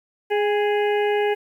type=harmonic tone with a mistuned harmonic; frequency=415.8 Hz; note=G#4; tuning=2 cents sharp; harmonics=1 / 2 / 4 / 5 / 6 / 7; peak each=-19 / -25 / -31 / -33 / -35 / -36 dBFS; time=0.3-1.35 s; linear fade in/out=20 ms; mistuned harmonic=2; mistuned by=-26 cents; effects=9-bit